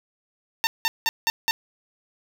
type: tone bursts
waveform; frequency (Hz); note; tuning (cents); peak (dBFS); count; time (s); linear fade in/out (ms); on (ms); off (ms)
10% pulse; 907; A#5; -48; -11; 5; 0.64-1.51; 0; 30; 180
effects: none